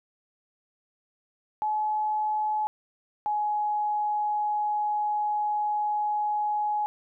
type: tone pair in turn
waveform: sine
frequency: 853 / 839.8 Hz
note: G#5 / G#5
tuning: +46 / +19 cents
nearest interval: unison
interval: 27 cents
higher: first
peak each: -24 dBFS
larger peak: neither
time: 1.62-2.67 / 3.26-6.86 s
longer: second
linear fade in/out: 0 ms
effects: none